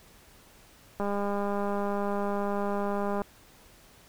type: click train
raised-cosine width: 1 ms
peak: -18 dBFS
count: 449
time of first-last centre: 1-3.218 s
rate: 202 Hz
effects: pink hiss -56 dBFS RMS until 4.08 s